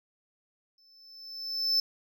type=tone with exponential growth; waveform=triangle; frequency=5274 Hz; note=E8; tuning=in tune; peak=-20 dBFS; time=0.78-1.8 s; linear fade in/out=2 ms; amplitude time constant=220 ms; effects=none